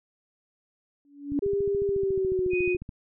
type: tone with exponential growth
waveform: sine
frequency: 285.4 Hz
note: D4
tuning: 49 cents flat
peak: -20 dBFS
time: 1.05-1.39 s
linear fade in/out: 1 ms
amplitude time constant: 73 ms
type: click train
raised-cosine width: 5 ms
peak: -26 dBFS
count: 23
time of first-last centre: 1.32-2.891 s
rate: 14 Hz
type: tone with pitch glide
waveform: sine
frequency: 400.1 to 360.6 Hz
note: G4 to F#4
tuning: +35 to -45 cents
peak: -23 dBFS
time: 1.42-2.77 s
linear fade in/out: 10 ms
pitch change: -180 cents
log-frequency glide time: 1.86-2.59 s
type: tone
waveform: sine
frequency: 2489 Hz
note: D#7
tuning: in tune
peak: -29 dBFS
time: 2.5-2.77 s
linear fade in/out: 50 ms
effects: none